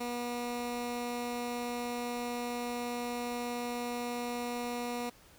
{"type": "tone", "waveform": "15% pulse", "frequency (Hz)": 241.6, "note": "B3", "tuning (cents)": -38, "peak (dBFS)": -28, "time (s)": [0, 5.1], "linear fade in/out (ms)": 10, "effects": ["pink hiss -59 dBFS RMS until 5.38 s"]}